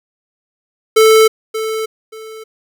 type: tone with echo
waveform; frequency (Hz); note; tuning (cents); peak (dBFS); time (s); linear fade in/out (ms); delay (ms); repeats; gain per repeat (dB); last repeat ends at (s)
square; 440; A4; 0; -6; 0.96-1.28; 10; 580; 2; -12; 2.44
effects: none